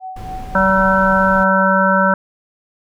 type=tone with tremolo; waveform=sine; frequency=751 Hz; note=F#5; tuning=26 cents sharp; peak=-25 dBFS; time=0-1.66 s; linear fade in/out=50 ms; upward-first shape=sine; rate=3.7 Hz; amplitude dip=65%
type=noise; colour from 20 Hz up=brown; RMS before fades=-29 dBFS; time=0.16-1.44 s; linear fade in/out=5 ms
type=harmonic tone; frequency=191.2 Hz; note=G3; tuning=43 cents flat; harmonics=1 / 3 / 5 / 7 / 8; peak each=-17 / -17 / -17 / -17 / -17 dBFS; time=0.55-2.14 s; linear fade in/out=2 ms
effects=none

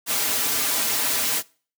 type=noise with comb filter; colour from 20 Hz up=white; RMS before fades=-23 dBFS; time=0.06-1.43 s; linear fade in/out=50 ms; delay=5.5 ms; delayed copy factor=-0.85; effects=noise-tail reverb RT60 0.4 s tail -23 dB re dry + high-pass 150 Hz 12 dB/octave

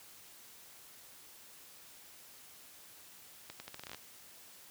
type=accelerating click train; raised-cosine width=0.2 ms; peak=-27 dBFS; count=11; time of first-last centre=3.5-3.946 s; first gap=100 ms; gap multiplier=0.8; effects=white hiss -56 dBFS RMS until 4.7 s + high-pass 60 Hz 12 dB/octave

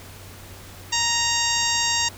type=harmonic tone; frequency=932.3 Hz; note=A#5; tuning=in tune; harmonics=1 / 2 / 3 / 4 / 5 / 6 / 7 / 8; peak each=-28 / -28 / -28 / -28 / -28 / -28 / -28 / -28 dBFS; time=0.92-2.09 s; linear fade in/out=10 ms; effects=added 94 Hz sine -43 dBFS peak until 2.17 s + pink hiss -43 dBFS RMS until 2.17 s

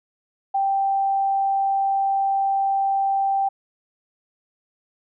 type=tone; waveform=sine; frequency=784 Hz; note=G5; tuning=in tune; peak=-18 dBFS; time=0.54-3.49 s; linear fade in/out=10 ms; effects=none

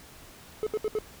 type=tone bursts; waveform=triangle; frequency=429.6 Hz; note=A4; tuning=41 cents flat; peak=-23 dBFS; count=4; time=0.63-0.987 s; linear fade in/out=0 ms; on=36 ms; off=71 ms; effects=pink hiss -50 dBFS RMS until 1.2 s

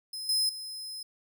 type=tone with level steps; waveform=sawtooth; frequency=5100 Hz; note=D#8; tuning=42 cents sharp; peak=-33 / -22 / -35 dBFS; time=0.13-1.03 s; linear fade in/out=5 ms; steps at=0.29 / 0.49 s; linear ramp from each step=2 ms; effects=none

